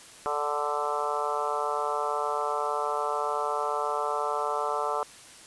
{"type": "harmonic tone with a mistuned harmonic", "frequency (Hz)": 146.83, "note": "D3", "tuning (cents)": 0, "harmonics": [3, 4, 5, 6, 7, 8, 9], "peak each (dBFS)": [-34, -34, -34, -34, -34, -34, -34], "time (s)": [0.26, 5.03], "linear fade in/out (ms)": 0, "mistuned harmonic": 5, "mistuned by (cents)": 19, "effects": ["white hiss -49 dBFS RMS until 5.46 s", "resampled to 24000 Hz"]}